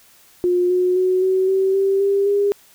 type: tone with pitch steps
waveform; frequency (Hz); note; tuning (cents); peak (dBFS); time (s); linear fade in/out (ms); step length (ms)
sine; 356.8 / 363.2 / 369.8 / 376.5 / 383.3 / 390.2 / 397.3 / 404.4; F4 / F#4 / F#4 / F#4 / G4 / G4 / G4 / G#4; +37 / -32 / -1 / +30 / -39 / -8 / +23 / -46; -14; 0.44-2.52; 0; 260
effects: white hiss -51 dBFS RMS until 2.74 s